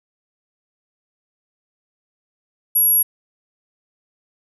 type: tone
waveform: sine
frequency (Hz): 11300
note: F9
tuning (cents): +19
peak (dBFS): -12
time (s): 2.75-3.03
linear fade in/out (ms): 10
effects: none